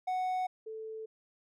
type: tone pair in turn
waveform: triangle / sine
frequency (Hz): 740 / 440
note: F#5 / A4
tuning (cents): 0 / 0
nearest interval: major sixth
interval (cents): 900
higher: first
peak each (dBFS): -28 / -39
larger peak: first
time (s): 0.07-0.47 / 0.66-1.06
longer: neither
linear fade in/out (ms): 10
effects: none